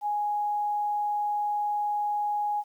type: tone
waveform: sine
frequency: 830.6 Hz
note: G#5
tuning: in tune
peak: -25 dBFS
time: 0.01-2.64 s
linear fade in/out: 50 ms
effects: 10-bit